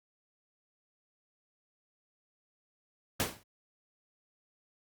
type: noise with exponential decay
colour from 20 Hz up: pink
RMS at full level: -26 dBFS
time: 3.2-3.43 s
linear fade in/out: 0 ms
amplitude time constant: 50 ms
effects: high-pass 80 Hz 12 dB/octave + Opus 48 kbps